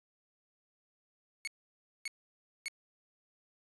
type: tone bursts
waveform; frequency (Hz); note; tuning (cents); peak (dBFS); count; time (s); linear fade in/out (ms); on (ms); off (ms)
sawtooth; 2205; C#7; -10; -32; 3; 1.45-2.682; 0; 24; 580
effects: resampled to 24000 Hz